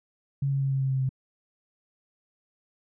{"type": "tone with pitch steps", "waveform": "sine", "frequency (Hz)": [138.59, 137.39, 136.21, 135.03, 133.87, 132.71, 131.57], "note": ["C#3", "C#3", "C#3", "C#3", "C3", "C3", "C3"], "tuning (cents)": [0, -15, -30, -45, 40, 25, 10], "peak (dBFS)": -23, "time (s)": [0.42, 1.092], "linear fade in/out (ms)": 5, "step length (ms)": 96, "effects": []}